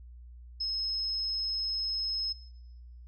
sine tone, 5170 Hz, E8, 34 cents flat, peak -29 dBFS, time 0.6-2.33 s, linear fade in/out 10 ms, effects noise-tail reverb RT60 1.0 s tail -22 dB re dry + added 60 Hz sine -46 dBFS peak until 3.07 s

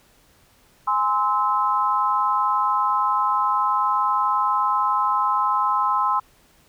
sine chord, Ab augmented, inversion none, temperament just, 830.6 / 1038.3 / 1297.8 Hz, Ab5 / C6 / E6, 0 / -14 / -27 cents, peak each -25 / -20 / -23 dBFS, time 0.87-6.2 s, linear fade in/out 10 ms, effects pink hiss -57 dBFS RMS until 6.68 s

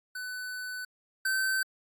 square tone pair in turn, 1500 / 1540.4 Hz, F#6 / G6, +23 / -31 cents, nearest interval unison, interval 46 cents, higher second, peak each -36 / -27 dBFS, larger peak second, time 0.15-0.85 / 1.25-1.63 s, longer first, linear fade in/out 5 ms, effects AAC 64 kbps

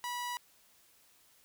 sawtooth tone, 975 Hz, B5, 23 cents flat, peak -32 dBFS, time 0.04-0.37 s, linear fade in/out 0 ms, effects white hiss -65 dBFS RMS until 1.44 s

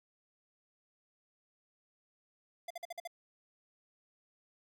square tone bursts, 690 Hz, F5, 21 cents flat, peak -40 dBFS, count 6, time 2.68-3.075 s, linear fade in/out 5 ms, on 25 ms, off 49 ms, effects none

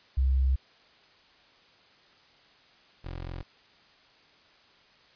sine / 20% pulse tone pair in turn, 65.8 / 43.82 Hz, C2 / F1, +10 / +7 cents, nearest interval perfect fifth, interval 703 cents, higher first, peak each -21 / -31 dBFS, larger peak first, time 0.17-0.56 / 3.04-3.43 s, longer neither, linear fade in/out 10 ms, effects white hiss -59 dBFS RMS until 5.15 s + resampled to 11025 Hz

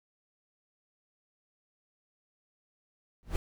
brown noise with exponential growth, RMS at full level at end -25 dBFS, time 3.23-3.36 s, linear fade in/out 0 ms, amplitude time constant 28 ms, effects none

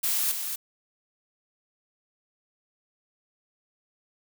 blue noise with echo, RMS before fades -26 dBFS, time 0.03-0.32 s, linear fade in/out 10 ms, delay 240 ms, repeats 1, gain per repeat -6 dB, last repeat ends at 0.56 s, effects none

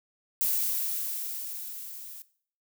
violet noise with level ramp, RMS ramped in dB -26 to -44 dBFS, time 0.41-2.22 s, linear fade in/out 0 ms, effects noise-tail reverb RT60 0.5 s tail -17 dB re dry

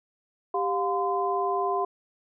sine tone cluster, 394.7 / 709 / 1026 Hz, G4 / F5 / C6, +12 / +26 / -34 cents, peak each -28 dBFS, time 0.54-1.85 s, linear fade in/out 5 ms, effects none

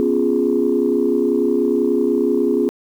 sine chord, C# dominant seventh, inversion third, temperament equal, 246.9 / 277.2 / 349.2 / 415.3 Hz, B3 / C#4 / E#4 / G#4, 0 / 0 / 0 / 0 cents, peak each -20 / -20 / -19 / -18 dBFS, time 0-2.69 s, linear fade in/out 0 ms, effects tanh soft clip ceiling -6 dBFS + 8-bit

